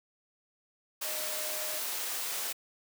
sine tone in noise, 616 Hz, D#5, 17 cents flat, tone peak -42 dBFS, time 1.04-1.79 s, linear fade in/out 10 ms, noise white, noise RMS -35 dBFS, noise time 1.01-2.53 s, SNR -10 dB, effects high-pass 400 Hz 12 dB/octave

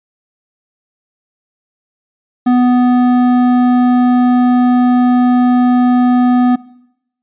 triangle tone with hard clipping, 247.8 Hz, B3, 6 cents sharp, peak -9 dBFS, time 2.46-6.56 s, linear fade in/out 10 ms, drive 14 dB, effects noise-tail reverb RT60 0.8 s tail -21 dB re dry + resampled to 8000 Hz

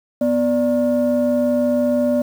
sine tone pair together, 246.9 / 587.2 Hz, B3 / D5, 0 / 0 cents, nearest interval octave + minor third, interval 1500 cents, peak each -16 dBFS, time 0.21-2.22 s, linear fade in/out 5 ms, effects tanh soft clip ceiling -10 dBFS + 7-bit

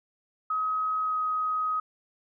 sine tone with pitch glide, 1269 to 1259.5 Hz, D#6 to D#6, +34 to +21 cents, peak -25 dBFS, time 0.5-1.8 s, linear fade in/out 5 ms, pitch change -13 cents, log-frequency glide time 1.01-1.18 s, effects none

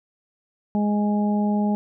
harmonic tone, 207.7 Hz, G#3, in tune, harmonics 1 / 2 / 3 / 4, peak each -19 / -32 / -32 / -30 dBFS, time 0.75-1.75 s, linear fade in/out 0 ms, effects none

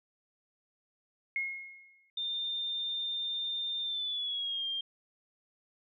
sine tone with exponential decay, 2159 Hz, C#7, 46 cents flat, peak -28 dBFS, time 1.36-2.1 s, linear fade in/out 1 ms, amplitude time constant 160 ms
sine tone with pitch glide, 3609 to 3197 Hz, A7 to G7, +43 to +33 cents, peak -32 dBFS, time 2.17-4.81 s, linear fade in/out 5 ms, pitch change -210 cents, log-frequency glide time 3.82-4.66 s
effects none

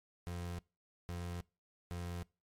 30% pulse tone bursts, 87.31 Hz, F2, in tune, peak -37 dBFS, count 3, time 0.27-2.23 s, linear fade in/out 0 ms, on 320 ms, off 500 ms, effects noise-tail reverb RT60 0.3 s tail -24 dB re dry + MP3 64 kbps

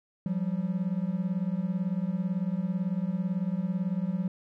triangle beating tone pair, 174.2 / 192.2 Hz, F3 / G3, -4 / -34 cents, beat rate 18 Hz, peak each -28 dBFS, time 0.26-4.28 s, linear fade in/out 2 ms, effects none

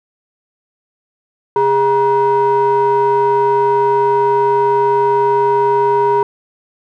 triangle ring-modulated tone, 271.1 Hz, C#4, 38 cents flat, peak -5 dBFS, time 1.56-6.23 s, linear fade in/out 2 ms, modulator 680 Hz, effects none

